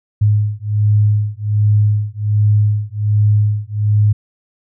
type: beating tone pair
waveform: sine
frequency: 104.3 / 105.6 Hz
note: G#2 / G#2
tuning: +8 / +29 cents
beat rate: 1.3 Hz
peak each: -14 dBFS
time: 0.21-4.13 s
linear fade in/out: 10 ms
effects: none